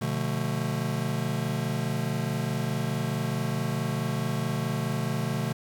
square chord, B half-diminished seventh, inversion none, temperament just, 123.47 / 148.16 / 177.8 / 222.2 Hz, B2 / D3 / F3 / A3, 0 / +16 / +31 / +17 cents, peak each -32 / -32 / -36 / -34 dBFS, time 0.01-5.53 s, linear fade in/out 10 ms, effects 9-bit

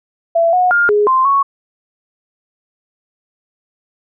sine tone with pitch steps, 670 / 728 / 1410 / 415.7 / 1044 / 1109 Hz, E5 / F#5 / F6 / G#4 / C6 / C#6, +28 / -28 / +16 / +2 / -4 / 0 cents, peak -9 dBFS, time 0.35-1.43 s, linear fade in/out 10 ms, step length 180 ms, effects none

